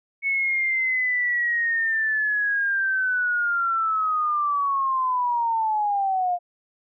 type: linear sweep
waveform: sine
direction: down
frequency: 2213 to 698.5 Hz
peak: -20 dBFS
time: 0.22-6.39 s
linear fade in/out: 50 ms
effects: none